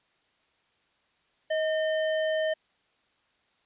sine tone with sample-and-hold, 630 Hz, D#5, 21 cents sharp, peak -24 dBFS, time 1.5-2.54 s, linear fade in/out 10 ms, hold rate 2450 Hz, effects white hiss -69 dBFS RMS until 3.65 s + resampled to 8000 Hz

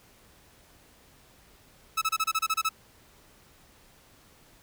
sawtooth tone bursts, 1300 Hz, E6, 24 cents flat, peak -20 dBFS, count 10, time 1.97-2.692 s, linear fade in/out 10 ms, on 47 ms, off 28 ms, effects pink hiss -58 dBFS RMS until 4.62 s

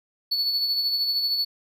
triangle tone with tremolo, 4435 Hz, C#8, in tune, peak -19 dBFS, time 0.31-1.45 s, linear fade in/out 10 ms, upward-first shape sine, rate 13 Hz, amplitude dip 40%, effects none

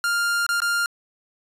45% pulse tone with dropouts, 1400 Hz, F6, 4 cents sharp, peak -20 dBFS, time 0.04-0.86 s, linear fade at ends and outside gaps 1 ms, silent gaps 0.465-0.49 / 0.603-0.619 s, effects resampled to 32000 Hz

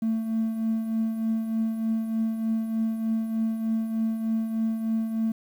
triangle tone with tremolo, 223.3 Hz, A3, 26 cents sharp, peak -18 dBFS, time 0.02-5.32 s, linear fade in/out 5 ms, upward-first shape triangle, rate 3.3 Hz, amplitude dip 65%, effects tanh soft clip ceiling -18 dBFS + 9-bit

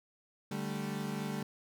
35% pulse chord, D suspended fourth, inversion none, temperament equal, 146.83 / 196 / 220 Hz, D3 / G3 / A3, 0 / 0 / 0 cents, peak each -39 / -37 / -38 dBFS, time 0.51-1.43 s, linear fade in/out 5 ms, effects none

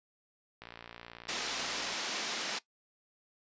click train, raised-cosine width 0.3 ms, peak -30 dBFS, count 78, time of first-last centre 0.62-1.938 s, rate 58.4 Hz
white band-pass noise, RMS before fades -37 dBFS, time 1.28-2.59 s, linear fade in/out 10 ms, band 200 to 6000 Hz, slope 24 dB/octave
white noise with exponential decay, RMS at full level -39 dBFS, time 1.59-1.87 s, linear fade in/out 5 ms, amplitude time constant 59 ms
effects noise-tail reverb RT60 0.1 s tail -18 dB re dry + resampled to 16000 Hz

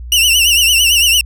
sawtooth tone with vibrato, 2835 Hz, F7, 25 cents sharp, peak -5 dBFS, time 0.12-1.21 s, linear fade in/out 2 ms, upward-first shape triangle, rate 8.9 Hz, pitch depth 130 cents each way, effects added 60 Hz sine -25 dBFS peak until 1.25 s

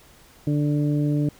harmonic tone, 147.1 Hz, D3, 3 cents sharp, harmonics 1 / 2 / 3 / 4, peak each -21 / -23 / -35 / -36 dBFS, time 0.47-1.29 s, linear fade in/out 2 ms, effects pink hiss -52 dBFS RMS until 1.39 s

